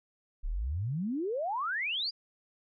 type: exponential sweep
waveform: sine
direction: up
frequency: 31.7 to 4978 Hz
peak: -30 dBFS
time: 0.43-2.11 s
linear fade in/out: 20 ms
effects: none